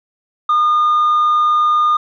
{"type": "tone with tanh clipping", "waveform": "sine", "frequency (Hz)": 1218, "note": "D#6", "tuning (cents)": -37, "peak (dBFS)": -11, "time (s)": [0.49, 1.97], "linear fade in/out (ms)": 5, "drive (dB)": 1, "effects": []}